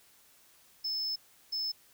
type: tone bursts at uneven times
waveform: triangle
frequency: 5240 Hz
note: E8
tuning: 11 cents flat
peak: -30 dBFS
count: 2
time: 0.84-1.16 / 1.52-1.72 s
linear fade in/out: 10 ms
effects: white hiss -62 dBFS RMS until 1.93 s